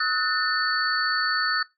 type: tone cluster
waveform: sine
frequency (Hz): 1277 / 1476 / 1792 / 4468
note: D#6 / F#6 / A6 / C#8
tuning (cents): +45 / -5 / +31 / +13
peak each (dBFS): -27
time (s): 0-1.63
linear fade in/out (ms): 5
effects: noise-tail reverb RT60 0.2 s tail -21 dB re dry